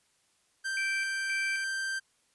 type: tone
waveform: 45% pulse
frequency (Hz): 1568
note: G6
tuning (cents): 0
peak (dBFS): -31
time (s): 0.64-2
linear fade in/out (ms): 20
type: tone with tremolo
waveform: sine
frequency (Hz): 2336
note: D7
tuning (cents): -10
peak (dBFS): -31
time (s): 0.77-1.64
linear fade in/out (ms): 2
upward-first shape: square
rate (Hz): 1.9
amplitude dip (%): 65
effects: white hiss -70 dBFS RMS until 2.34 s + resampled to 24000 Hz